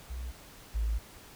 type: tone pair in turn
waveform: sine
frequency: 61.74 / 54.91 Hz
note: B1 / A1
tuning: 0 / -3 cents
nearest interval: major second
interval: 203 cents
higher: first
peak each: -35 / -27 dBFS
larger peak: second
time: 0.09-0.32 / 0.74-0.99 s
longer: second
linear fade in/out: 20 ms
effects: pink hiss -52 dBFS RMS until 1.35 s